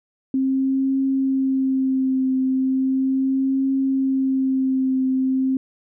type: tone with vibrato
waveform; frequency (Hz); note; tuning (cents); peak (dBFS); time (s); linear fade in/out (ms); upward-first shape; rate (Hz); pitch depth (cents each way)
sine; 264.9; C4; +22; -17; 0.34-5.57; 2; triangle; 0.37; 26
effects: none